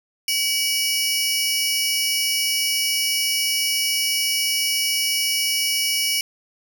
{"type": "tone cluster", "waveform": "sawtooth", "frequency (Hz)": [2282, 2911, 5300], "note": ["C#7", "F#7", "E8"], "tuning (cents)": [50, -29, 9], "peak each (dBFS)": -21, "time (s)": [0.28, 6.21], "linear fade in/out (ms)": 2, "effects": []}